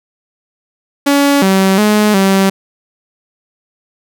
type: tone with pitch steps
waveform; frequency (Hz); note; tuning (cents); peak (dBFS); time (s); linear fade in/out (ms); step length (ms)
sawtooth; 282.7 / 191.7 / 211.1 / 193.5; C#4 / G3 / G#3 / G3; +34 / -38 / +29 / -22; -4; 1.06-2.5; 10; 360
effects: none